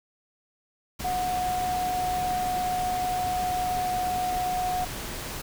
sine tone in noise, 730 Hz, F#5, 24 cents flat, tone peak -25 dBFS, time 1.04-4.85 s, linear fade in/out 10 ms, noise pink, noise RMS -35 dBFS, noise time 0.99-5.42 s, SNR +7 dB, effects none

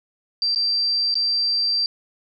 sine tone with dropouts, 4699 Hz, D8, in tune, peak -18 dBFS, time 0.42-1.86 s, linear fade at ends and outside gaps 1 ms, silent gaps 0.548-0.559 / 1.142-1.154 s, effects none

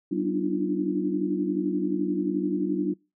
sine tone cluster, 190.5 / 246.7 / 291.9 / 303.4 / 345.9 Hz, G3 / B3 / D4 / D#4 / F4, -49 / -2 / -10 / -44 / -17 cents, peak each -30 / -36 / -30 / -28 / -30 dBFS, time 0.11-2.94 s, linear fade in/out 10 ms, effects noise-tail reverb RT60 0.3 s tail -26 dB re dry

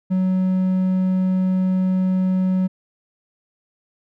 triangle tone, 186.2 Hz, F#3, 11 cents sharp, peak -14 dBFS, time 0.1-2.68 s, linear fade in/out 20 ms, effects none

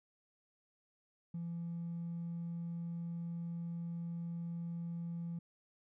sine tone with hard clipping, 169.6 Hz, E3, 50 cents sharp, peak -39 dBFS, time 1.34-5.39 s, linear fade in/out 5 ms, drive 1 dB, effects none

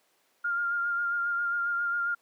sine tone with vibrato, 1403 Hz, F6, 8 cents sharp, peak -26 dBFS, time 0.44-2.15 s, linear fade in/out 10 ms, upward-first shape sine, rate 7.4 Hz, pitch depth 22 cents each way, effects pink hiss -68 dBFS RMS until 2.21 s + high-pass 400 Hz 12 dB/octave

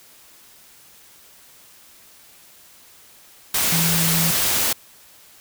sine tone in noise, 165.4 Hz, E3, 6 cents sharp, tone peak -21 dBFS, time 3.72-4.31 s, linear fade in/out 5 ms, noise white, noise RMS -20 dBFS, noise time 3.54-4.73 s, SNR -4 dB, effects white hiss -49 dBFS RMS until 5.4 s

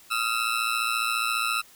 20% pulse ring-modulated tone, 1318.5 Hz, E6, in tune, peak -16 dBFS, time 0.1-1.62 s, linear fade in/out 20 ms, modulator 57.3 Hz, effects white hiss -53 dBFS RMS until 1.75 s

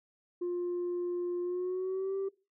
sine tone with pitch glide, 352.9 to 389.3 Hz, F4 to G4, +18 to -12 cents, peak -29 dBFS, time 0.41-2.29 s, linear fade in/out 10 ms, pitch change +170 cents, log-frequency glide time 1.42-2.16 s, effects noise-tail reverb RT60 0.3 s tail -22 dB re dry + tanh soft clip ceiling -29 dBFS

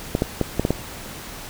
clicks, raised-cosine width 2 ms, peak -5 dBFS, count 6, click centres 0.151 / 0.221 / 0.413 / 0.596 / 0.651 / 0.706 s, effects pink hiss -36 dBFS RMS until 1.49 s

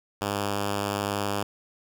5% pulse tone, 101.3 Hz, G#2, 43 cents flat, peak -15 dBFS, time 0.21-1.43 s, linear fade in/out 5 ms, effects none

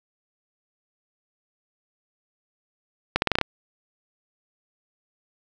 accelerating click train, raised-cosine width 0.3 ms, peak -3 dBFS, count 7, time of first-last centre 3.16-3.413 s, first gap 61 ms, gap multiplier 0.85, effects none

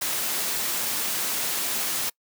white noise, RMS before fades -27 dBFS, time 0.01-2.1 s, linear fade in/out 10 ms, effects noise-tail reverb RT60 0.1 s tail -26 dB re dry + high-pass 150 Hz 12 dB/octave

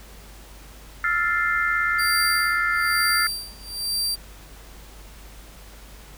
sine chord, F major seventh, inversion third, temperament equal, 1318.5 / 1396.9 / 1760 / 2093 Hz, E6 / F6 / A6 / C7, 0 / 0 / 0 / 0 cents, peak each -28 / -23 / -25 / -26 dBFS, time 1.04-3.27 s, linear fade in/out 2 ms
sawtooth tone with tremolo, 4702 Hz, D8, 1 cent sharp, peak -19 dBFS, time 1.98-4.16 s, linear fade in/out 20 ms, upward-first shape sine, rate 1.1 Hz, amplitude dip 95%
effects added 50 Hz sine -43 dBFS peak until 6.17 s + pink hiss -47 dBFS RMS until 6.17 s

